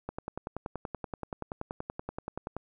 click train, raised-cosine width 1 ms, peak -21 dBFS, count 27, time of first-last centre 0.09-2.566 s, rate 10.5 Hz, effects none

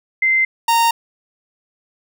sine / 45% pulse tone pair in turn, 2077 / 925.2 Hz, C7 / A#5, -13 / -13 cents, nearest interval octave + major second, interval 1400 cents, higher first, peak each -12 dBFS, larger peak neither, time 0.22-0.45 / 0.68-0.91 s, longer neither, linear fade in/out 5 ms, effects none

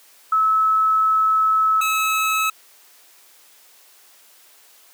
sine / 25% pulse tone pair in turn, 1298 / 1292.8 Hz, E6 / E6, -27 / -34 cents, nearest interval unison, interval 7 cents, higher first, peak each -14 dBFS, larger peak neither, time 0.32-1.81 / 1.81-2.5 s, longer first, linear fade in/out 5 ms, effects white hiss -51 dBFS RMS until 4.93 s + high-pass 400 Hz 12 dB/octave

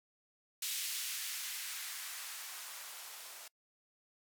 violet noise with band-pass filter sweep, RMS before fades -43 dBFS, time 0.62-3.48 s, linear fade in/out 5 ms, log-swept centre 2800 to 610 Hz, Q 1, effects noise-tail reverb RT60 0.1 s tail -24 dB re dry

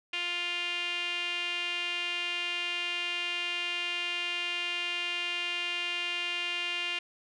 sawtooth tone with band-pass filter, 350 Hz, F4, 4 cents sharp, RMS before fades -33 dBFS, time 0.13-6.99 s, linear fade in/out 5 ms, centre 2700 Hz, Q 5.9, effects resampled to 24000 Hz

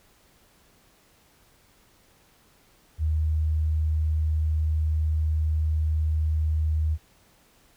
sine tone, 77.9 Hz, D#2, 3 cents sharp, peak -21 dBFS, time 2.98-6.98 s, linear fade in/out 50 ms, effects pink hiss -60 dBFS RMS until 7.76 s

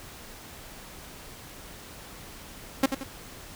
sawtooth tone with echo, 269.1 Hz, C4, 49 cents sharp, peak -14 dBFS, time 2.83-2.86 s, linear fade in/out 5 ms, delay 88 ms, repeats 2, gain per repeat -8 dB, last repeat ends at 3.036 s, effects pink hiss -45 dBFS RMS until 3.55 s

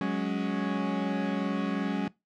40% pulse chord, F# suspended second, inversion none, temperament equal, 185 / 207.7 / 277.2 Hz, F#3 / G#3 / C#4, 0 / 0 / 0 cents, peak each -31 dBFS, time 0.01-2.08 s, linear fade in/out 2 ms, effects noise-tail reverb RT60 0.2 s tail -21 dB re dry + low-pass 3000 Hz 12 dB/octave

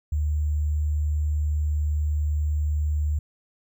sine tone with sample-and-hold, 75.2 Hz, D2, 42 cents sharp, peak -21 dBFS, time 0.12-3.19 s, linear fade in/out 5 ms, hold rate 7350 Hz, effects none

